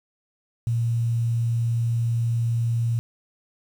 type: tone with quantisation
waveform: sine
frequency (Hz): 116.54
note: A#2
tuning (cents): 0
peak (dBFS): -20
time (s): 0.67-2.99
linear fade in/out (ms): 0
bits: 8
effects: none